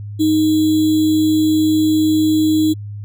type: tone with sample-and-hold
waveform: sine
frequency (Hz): 311.1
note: D#4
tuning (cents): 0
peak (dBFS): -11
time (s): 0.19-2.74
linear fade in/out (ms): 20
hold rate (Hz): 3675
effects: added 103 Hz sine -26 dBFS peak until 3.04 s